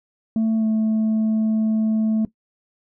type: tone with pitch glide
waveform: sine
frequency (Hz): 222.3 to 219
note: A3 to A3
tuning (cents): +18 to -8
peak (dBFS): -14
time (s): 0.36-2.25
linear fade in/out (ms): 2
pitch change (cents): -26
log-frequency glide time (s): 0.58-0.65
effects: noise-tail reverb RT60 0.1 s tail -18 dB re dry + tanh soft clip ceiling -16 dBFS